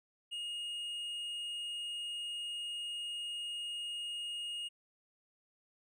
triangle tone with hard clipping, 2860 Hz, F7, 41 cents sharp, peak -39 dBFS, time 0.31-4.69 s, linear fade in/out 20 ms, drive 7 dB, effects none

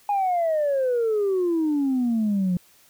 sine exponential sweep, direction down, 830.6 to 174.9 Hz, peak -18 dBFS, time 0.09-2.57 s, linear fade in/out 2 ms, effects tanh soft clip ceiling -17 dBFS + white hiss -56 dBFS RMS until 2.89 s

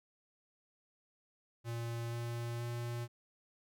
square tone with pitch steps, 117 / 118.02 / 119.05 Hz, A#2 / A#2 / A#2, +7 / +22 / +37 cents, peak -38 dBFS, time 1.64-3.08 s, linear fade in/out 50 ms, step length 480 ms, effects none

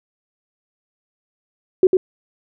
sine tone with echo, 372.2 Hz, F#4, 10 cents sharp, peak -7 dBFS, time 1.83-1.87 s, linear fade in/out 2 ms, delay 100 ms, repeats 1, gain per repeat -4 dB, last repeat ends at 1.97 s, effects none

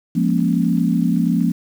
sine chord, Bb minor seventh, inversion second, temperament equal with one note detuned, 174.61 / 207.7 / 236.2 / 277.2 Hz, F3 / Ab3 / Bb3 / Db4, 0 / 0 / +23 / 0 cents, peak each -18 / -22 / -19 / -22 dBFS, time 0.15-1.52 s, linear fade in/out 10 ms, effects 7-bit

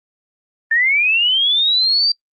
sine linear sweep, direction up, 1770 to 4715 Hz, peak -12 dBFS, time 0.71-2.12 s, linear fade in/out 5 ms, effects noise-tail reverb RT60 0.1 s tail -24 dB re dry + Opus 24 kbps

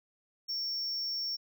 triangle tone, 5470 Hz, F8, 37 cents flat, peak -31 dBFS, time 0.48-1.37 s, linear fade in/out 20 ms, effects none

